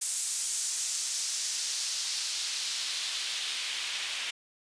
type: noise with band-pass filter sweep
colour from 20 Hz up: white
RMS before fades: -33 dBFS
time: 0.01-4.31 s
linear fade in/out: 10 ms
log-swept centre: 8300 to 2700 Hz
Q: 1.5
effects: resampled to 22050 Hz